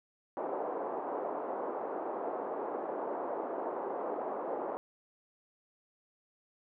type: band-pass noise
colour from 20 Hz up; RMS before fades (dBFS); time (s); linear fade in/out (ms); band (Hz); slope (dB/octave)
pink; -37; 0.37-4.77; 0; 360 to 950; 24
effects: none